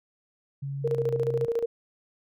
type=tone with pitch glide; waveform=sine; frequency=138.8 to 131.01 Hz; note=C#3 to C3; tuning=+3 to +3 cents; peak=-30 dBFS; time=0.62-1.46 s; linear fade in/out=10 ms; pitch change=-100 cents; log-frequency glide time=0.84-1.05 s
type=tone with tremolo; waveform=sine; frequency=465.1 Hz; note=A#4; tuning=4 cents flat; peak=-22 dBFS; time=0.84-1.66 s; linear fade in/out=10 ms; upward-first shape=square; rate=14 Hz; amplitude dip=65%
effects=none